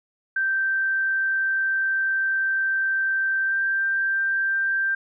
sine tone with pitch glide, 1563 to 1575.7 Hz, G6 to G6, -6 to +9 cents, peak -20 dBFS, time 0.36-4.95 s, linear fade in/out 5 ms, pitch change +15 cents, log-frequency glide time 3.47-3.54 s, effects none

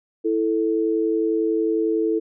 sine tone pair together, 329 / 440 Hz, E4 / A4, -3 / 0 cents, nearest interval perfect fourth, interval 503 cents, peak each -21 dBFS, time 0.24-2.2 s, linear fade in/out 20 ms, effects none

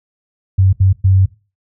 sine tone bursts at uneven times, 95.3 Hz, G2, 48 cents flat, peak -7 dBFS, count 3, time 0.58-0.73 / 0.8-0.93 / 1.04-1.26 s, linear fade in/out 10 ms, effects noise-tail reverb RT60 0.3 s tail -18 dB re dry

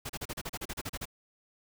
pink noise bursts, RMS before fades -37 dBFS, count 13, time 0.05-1.055 s, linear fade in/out 10 ms, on 45 ms, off 35 ms, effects none

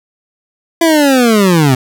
25% pulse linear sweep, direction down, 338.8 to 123.9 Hz, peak -3 dBFS, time 0.81-1.75 s, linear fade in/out 5 ms, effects none

